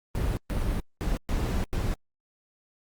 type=noise bursts at uneven times; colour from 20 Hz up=brown; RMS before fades=-27 dBFS; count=5; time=0.15-0.37 / 0.5-0.8 / 1.01-1.17 / 1.29-1.64 / 1.73-1.94 s; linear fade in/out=0 ms; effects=Opus 32 kbps